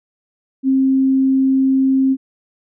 sine tone, 266.1 Hz, C4, 29 cents sharp, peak -11 dBFS, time 0.63-2.17 s, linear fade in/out 50 ms, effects none

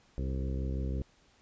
harmonic tone with a mistuned harmonic, 66 Hz, C2, 16 cents sharp, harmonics 1 / 2 / 3 / 4 / 5 / 6 / 7 / 8, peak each -32 / -38 / -42 / -44 / -46 / -48 / -49 / -50 dBFS, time 0.18-1.02 s, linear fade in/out 0 ms, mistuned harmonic 7, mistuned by -21 cents, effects pink hiss -65 dBFS RMS until 1.41 s + resampled to 16000 Hz

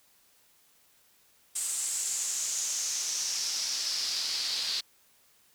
pink noise with band-pass filter sweep, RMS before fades -32 dBFS, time 1.55-4.81 s, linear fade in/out 10 ms, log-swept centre 8200 to 4300 Hz, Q 4.5, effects white hiss -64 dBFS RMS until 5.54 s

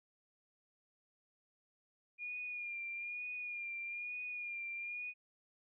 sine tone with vibrato, 2421 Hz, D#7, 48 cents flat, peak -40 dBFS, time 2.18-5.14 s, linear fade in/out 50 ms, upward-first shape sine, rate 1.1 Hz, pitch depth 37 cents each way, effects none

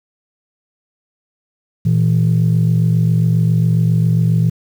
sine tone pair together, 116.72 / 164.1 Hz, A#2 / E3, +3 / -8 cents, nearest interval tritone, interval 589 cents, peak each -12 dBFS, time 1.85-4.5 s, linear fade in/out 10 ms, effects tanh soft clip ceiling -6 dBFS + 7-bit

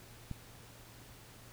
click, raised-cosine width 5 ms, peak -27 dBFS, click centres 0.313 s, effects added 116 Hz sine -58 dBFS peak until 1.52 s + pink hiss -56 dBFS RMS until 1.52 s

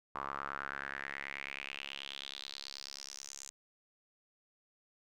sawtooth tone with band-pass filter sweep, 69.3 Hz, C#2, in tune, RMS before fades -44 dBFS, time 0.15-3.5 s, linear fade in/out 0 ms, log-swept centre 1100 to 7000 Hz, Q 4.8, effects none

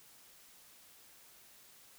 silence, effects white hiss -60 dBFS RMS until 1.98 s

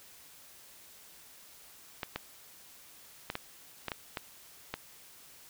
clicks, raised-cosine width 0.3 ms, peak -18 dBFS, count 8, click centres 2.032 / 2.16 / 3.301 / 3.354 / 3.883 / 3.918 / 4.172 / 4.74 s, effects white hiss -55 dBFS RMS until 5.49 s

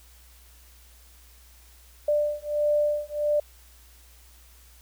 sine beating tone pair, 592 / 593.5 Hz, D5 / D5, +14 / +18 cents, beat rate 1.5 Hz, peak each -25 / -25 dBFS, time 2.08-3.4 s, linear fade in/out 5 ms, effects added 60 Hz sine -52 dBFS peak until 4.81 s + white hiss -56 dBFS RMS until 4.81 s

